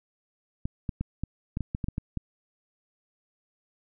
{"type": "clicks", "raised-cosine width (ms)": 5, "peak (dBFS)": -17, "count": 11, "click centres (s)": [0.655, 0.892, 1.01, 1.236, 1.571, 1.607, 1.749, 1.842, 1.885, 1.981, 2.173], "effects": []}